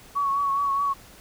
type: tone with vibrato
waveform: sine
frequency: 1118 Hz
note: C#6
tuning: 14 cents sharp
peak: -21 dBFS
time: 0.15-0.94 s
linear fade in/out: 20 ms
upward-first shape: triangle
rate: 4.8 Hz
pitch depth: 38 cents each way
effects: pink hiss -49 dBFS RMS until 1.2 s